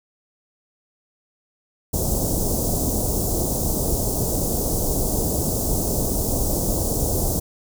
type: band-stop noise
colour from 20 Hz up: pink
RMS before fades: -22 dBFS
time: 1.93-7.4 s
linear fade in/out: 10 ms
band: 690 to 6300 Hz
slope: 24 dB/octave
effects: none